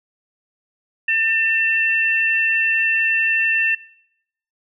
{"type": "tone pair together", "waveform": "sine", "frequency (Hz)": [1796.7, 2692], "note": ["A6", "E7"], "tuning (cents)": [36, 36], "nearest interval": "perfect fifth", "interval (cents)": 700, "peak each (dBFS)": [-19, -18], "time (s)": [1.08, 3.75], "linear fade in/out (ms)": 5, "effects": ["noise-tail reverb RT60 0.8 s tail -22 dB re dry"]}